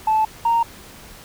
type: tone pair in turn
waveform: sine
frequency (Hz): 872 / 927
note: A5 / A#5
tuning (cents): -16 / -10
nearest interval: minor second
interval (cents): 106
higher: second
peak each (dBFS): -13 / -13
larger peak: neither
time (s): 0.07-0.25 / 0.45-0.63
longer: neither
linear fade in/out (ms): 5
effects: tanh soft clip ceiling -11 dBFS + pink hiss -42 dBFS RMS until 1.24 s